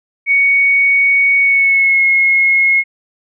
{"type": "tone with pitch glide", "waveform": "sine", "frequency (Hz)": [2232, 2165], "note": ["C#7", "C#7"], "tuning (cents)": [11, -41], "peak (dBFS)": -8, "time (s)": [0.26, 2.84], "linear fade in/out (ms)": 50, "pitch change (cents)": -52, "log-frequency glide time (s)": [1.4, 2.04], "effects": []}